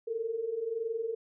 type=tone pair together; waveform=sine; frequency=436.9 / 458.3 Hz; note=A4 / A#4; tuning=-12 / -29 cents; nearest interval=minor second; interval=83 cents; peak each=-37 / -32 dBFS; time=0.07-1.15 s; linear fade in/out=10 ms; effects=none